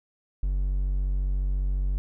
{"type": "tone", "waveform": "triangle", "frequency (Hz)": 47.23, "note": "F#1", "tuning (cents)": 36, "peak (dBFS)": -21, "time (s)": [0.43, 1.98], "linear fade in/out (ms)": 0, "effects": []}